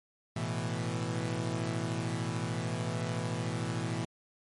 sawtooth chord, A suspended second, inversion none, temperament equal, 110 / 123.47 / 164.81 Hz, A2 / B2 / E3, 0 / 0 / 0 cents, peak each -32 dBFS, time 0.36-4.05 s, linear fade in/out 5 ms, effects MP3 48 kbps

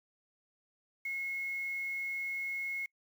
sine tone with quantisation, 2171 Hz, C#7, 37 cents flat, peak -34 dBFS, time 1.05-2.86 s, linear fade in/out 5 ms, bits 9, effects noise-tail reverb RT60 0.1 s tail -25 dB re dry

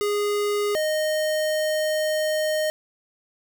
square tone pair in turn, 412.5 / 618.1 Hz, G#4 / D#5, -12 / -12 cents, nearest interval perfect fifth, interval 700 cents, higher second, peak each -22 dBFS, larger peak neither, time 0.01-0.75 / 0.75-2.7 s, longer second, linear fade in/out 0 ms, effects none

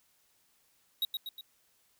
square tone with echo, 3810 Hz, A#7, 37 cents sharp, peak -28 dBFS, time 1.02-1.05 s, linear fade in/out 2 ms, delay 120 ms, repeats 3, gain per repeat -5 dB, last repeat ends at 1.41 s, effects white hiss -70 dBFS RMS until 1.99 s

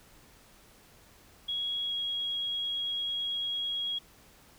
sine tone with pitch glide, 3322 to 3303 Hz, G#7 to G#7, 0 to -10 cents, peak -30 dBFS, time 1.48-3.99 s, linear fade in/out 10 ms, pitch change -10 cents, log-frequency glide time 1.87-1.92 s, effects pink hiss -58 dBFS RMS until 4.58 s

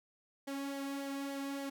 sawtooth tone with flanger, 277 Hz, C#4, 1 cent flat, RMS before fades -40 dBFS, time 0.47-1.7 s, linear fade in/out 10 ms, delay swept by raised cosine 0.75 to 2.25 ms, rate 3.5 Hz, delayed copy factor -0.55, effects none

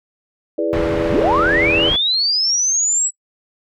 sine chord, E dominant seventh, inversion none, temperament equal, 329.6 / 415.3 / 493.9 / 587.3 Hz, E4 / G#4 / B4 / D5, 0 / 0 / 0 / 0 cents, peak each -21 / -23 / -23 / -21 dBFS, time 0.58-1.9 s, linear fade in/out 5 ms
pink low-pass noise, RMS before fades -24 dBFS, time 0.73-1.96 s, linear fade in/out 0 ms, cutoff 2200 Hz, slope 12 dB/octave
sine linear sweep, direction up, 73.42 to 7870 Hz, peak -14 dBFS, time 1.1-3.11 s, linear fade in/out 50 ms
effects noise-tail reverb RT60 0.1 s tail -23 dB re dry

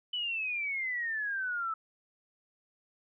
sine exponential sweep, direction down, 3005 to 1300 Hz, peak -31 dBFS, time 0.13-1.74 s, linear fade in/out 5 ms, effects none

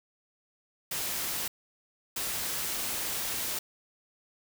white noise bursts at uneven times, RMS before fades -33 dBFS, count 2, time 0.91-1.48 / 2.16-3.59 s, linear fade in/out 5 ms, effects none

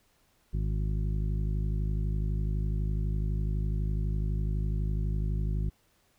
harmonic tone with a mistuned harmonic, 52 Hz, G#1, 3 cents sharp, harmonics 1 / 2 / 3 / 4 / 5 / 6 / 7, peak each -28 / -34 / -35 / -44 / -51 / -53 / -49 dBFS, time 0.53-5.7 s, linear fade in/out 10 ms, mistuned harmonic 5, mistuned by -20 cents, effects pink hiss -68 dBFS RMS until 6.18 s

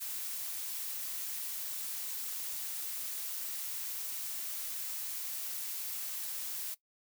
blue noise, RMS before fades -39 dBFS, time 0-6.75 s, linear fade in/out 20 ms, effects noise-tail reverb RT60 0.1 s tail -18 dB re dry

